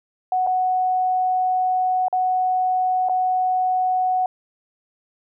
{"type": "tone with dropouts", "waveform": "sine", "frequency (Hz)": 740, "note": "F#5", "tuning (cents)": 0, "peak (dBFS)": -17, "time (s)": [0.32, 4.26], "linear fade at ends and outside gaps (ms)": 2, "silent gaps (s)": [[0.466, 0.471], [2.083, 2.127], [3.087, 3.095]], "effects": []}